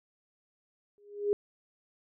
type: tone with exponential growth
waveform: sine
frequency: 410 Hz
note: G#4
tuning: 22 cents flat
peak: -21 dBFS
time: 0.98-1.33 s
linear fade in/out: 0 ms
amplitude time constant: 74 ms
effects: none